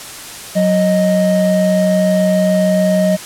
triangle tone pair together, 185 / 621.8 Hz, F#3 / D#5, 0 / -1 cents, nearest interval octave + major sixth, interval 2099 cents, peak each -11 / -11 dBFS, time 0.55-3.17 s, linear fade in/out 20 ms, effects white hiss -30 dBFS RMS until 3.25 s + low-pass 11000 Hz 12 dB/octave

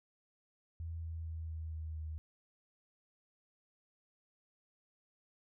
sine tone with pitch steps, 82.5 / 81.65 / 80.8 / 79.97 / 79.14 / 78.32 Hz, E2 / E2 / E2 / D#2 / D#2 / D#2, +2 / -16 / -34 / +48 / +30 / +12 cents, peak -39 dBFS, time 0.8-2.18 s, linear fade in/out 0 ms, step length 230 ms, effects none

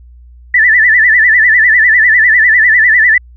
sine tone with vibrato, 1859 Hz, A#6, 5 cents flat, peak -4 dBFS, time 0.54-3.18 s, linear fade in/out 5 ms, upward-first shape sine, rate 10 Hz, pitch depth 130 cents each way, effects added 60 Hz sine -34 dBFS peak until 3.36 s

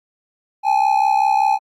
triangle ring-modulated tone, 830.6 Hz, G#5, in tune, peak -8 dBFS, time 0.63-1.59 s, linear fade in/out 50 ms, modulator 32.6 Hz, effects Opus 48 kbps

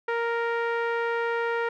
sawtooth tone with low-pass filter, 466.2 Hz, A#4, in tune, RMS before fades -27 dBFS, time 0.08-1.69 s, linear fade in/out 5 ms, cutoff 1800 Hz, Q 1.8, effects none

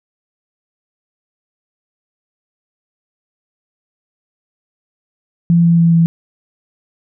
sine tone with pitch steps, 170 / 168.83 / 167.66 / 166.5 Hz, F3 / E3 / E3 / E3, -46 / +42 / +30 / +18 cents, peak -7 dBFS, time 5.5-6.06 s, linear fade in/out 0 ms, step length 140 ms, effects none

